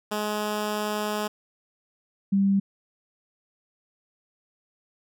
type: tone pair in turn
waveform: 10% pulse / sine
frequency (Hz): 210.6 / 196.75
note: G#3 / G3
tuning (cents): +24 / +7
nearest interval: minor second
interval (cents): 117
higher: first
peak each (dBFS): -18 / -18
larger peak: neither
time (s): 0.11-1.28 / 2.32-2.6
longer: first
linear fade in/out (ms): 10
effects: none